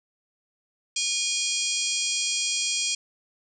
harmonic tone with a mistuned harmonic, 812 Hz, G#5, 39 cents flat, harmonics 3 / 4 / 5 / 6 / 7 / 8 / 9 / 10, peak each -33 / -31 / -33 / -32 / -31 / -35 / -32 / -35 dBFS, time 0.96-2.95 s, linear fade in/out 5 ms, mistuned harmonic 5, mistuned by +100 cents, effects none

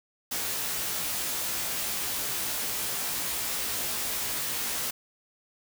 white noise with comb filter, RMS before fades -31 dBFS, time 0.31-4.91 s, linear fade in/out 10 ms, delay 17 ms, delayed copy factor +0.95, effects none

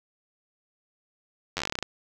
slowing click train, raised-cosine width 0.2 ms, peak -11 dBFS, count 13, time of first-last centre 1.57-1.827 s, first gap 10 ms, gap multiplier 1.13, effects none

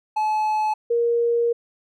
triangle / sine tone pair in turn, 859 / 470.3 Hz, A5 / A#4, -42 / +15 cents, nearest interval minor seventh, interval 1043 cents, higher first, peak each -17 dBFS, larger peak neither, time 0.16-0.74 / 0.9-1.53 s, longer second, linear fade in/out 10 ms, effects none

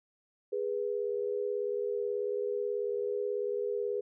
sine tone pair together, 411.4 / 489.7 Hz, G#4 / B4, -16 / -15 cents, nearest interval minor third, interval 301 cents, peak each -32 / -34 dBFS, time 0.52-4.01 s, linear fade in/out 10 ms, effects none

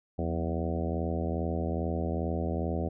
harmonic tone with a mistuned harmonic, 82.41 Hz, E2, in tune, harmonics 1 / 2 / 3 / 4 / 5 / 6 / 7 / 8 / 9, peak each -32 / -35 / -37 / -38 / -39 / -40 / -40 / -41 / -42 dBFS, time 0.18-2.89 s, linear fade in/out 10 ms, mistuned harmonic 2, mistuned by +110 cents, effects none

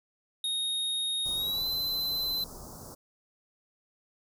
square tone with pitch glide, 3729 to 4043 Hz, A#7 to B7, 0 to +40 cents, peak -29 dBFS, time 0.44-2.44 s, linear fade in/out 2 ms, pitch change +140 cents, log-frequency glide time 1.35-1.67 s
pink band-stop noise, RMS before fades -45 dBFS, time 1.25-2.95 s, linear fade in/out 10 ms, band 1300 to 4900 Hz, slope 48 dB/octave
effects none

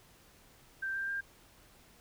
sine tone with pitch steps, 1568 / 1582.6 / 1597.3 Hz, G6 / G6 / G6, 0 / +16 / +32 cents, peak -33 dBFS, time 0.82-1.21 s, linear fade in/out 10 ms, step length 130 ms, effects pink hiss -61 dBFS RMS until 2 s

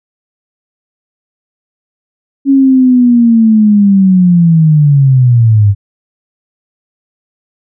sine linear sweep, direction down, 277.2 to 98 Hz, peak -3 dBFS, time 2.45-5.75 s, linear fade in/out 50 ms, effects none

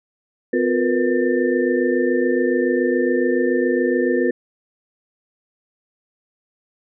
sine tone cluster, 254.6 / 355.5 / 464.2 / 491.3 / 1789 Hz, C4 / F4 / A#4 / B4 / A6, -47 / +31 / -7 / -9 / +28 cents, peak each -21 / -20 / -23 / -22 / -28 dBFS, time 0.53-4.31 s, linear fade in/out 5 ms, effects none

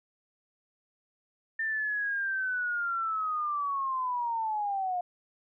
sine linear sweep, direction down, 1800 to 706 Hz, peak -28 dBFS, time 1.59-5.01 s, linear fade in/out 5 ms, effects none

